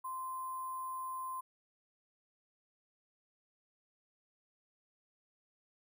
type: tone with sample-and-hold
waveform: sine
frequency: 1040 Hz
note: C6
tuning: 11 cents flat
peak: -38 dBFS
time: 0.04-1.41 s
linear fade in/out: 10 ms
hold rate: 11025 Hz
effects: none